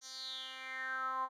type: tone with band-pass filter sweep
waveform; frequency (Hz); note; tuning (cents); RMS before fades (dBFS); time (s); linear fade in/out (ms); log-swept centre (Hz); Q
10% pulse; 261.6; C4; 0; -41; 0.01-1.29; 50; 5800 to 940; 7
effects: none